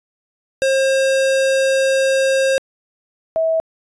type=tone pair in turn; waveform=square / sine; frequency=535 / 647.9 Hz; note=C5 / E5; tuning=+38 / -30 cents; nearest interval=minor third; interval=332 cents; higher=second; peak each=-14 dBFS; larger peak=neither; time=0.62-2.58 / 3.36-3.6 s; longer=first; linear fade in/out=0 ms; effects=resampled to 22050 Hz